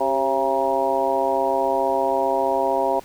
harmonic tone with a mistuned harmonic, 135.3 Hz, C#3, 42 cents flat, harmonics 2 / 3 / 4 / 5 / 6 / 7, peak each -32 / -26 / -24 / -23 / -27 / -24 dBFS, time 0-3 s, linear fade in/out 10 ms, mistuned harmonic 3, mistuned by -58 cents, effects pink hiss -47 dBFS RMS until 3.04 s

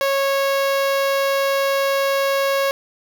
sawtooth tone with notch filter, 550 Hz, C#5, 14 cents flat, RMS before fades -19 dBFS, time 0.01-2.71 s, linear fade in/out 0 ms, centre 8300 Hz, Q 1.4, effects none

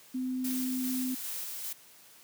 sine tone, 256.1 Hz, C4, 37 cents flat, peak -30 dBFS, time 0.14-1.15 s, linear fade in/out 10 ms
blue noise with tremolo, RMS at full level -37 dBFS, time 0.44-1.73 s, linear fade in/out 5 ms, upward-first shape square, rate 2.5 Hz, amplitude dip 25%
effects white hiss -56 dBFS RMS until 2.23 s + high-pass 100 Hz 12 dB/octave

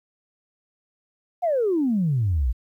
sine exponential sweep, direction down, 740 to 54.4 Hz, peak -18 dBFS, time 1.42-2.53 s, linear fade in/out 20 ms, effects tanh soft clip ceiling -14 dBFS + 10-bit

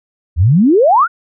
sine exponential sweep, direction up, 73.42 to 1509 Hz, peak -6 dBFS, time 0.36-1.08 s, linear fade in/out 50 ms, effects none

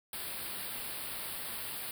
white band-stop noise, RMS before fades -40 dBFS, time 0.13-1.91 s, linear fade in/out 2 ms, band 4900 to 8400 Hz, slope 96 dB/octave, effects none

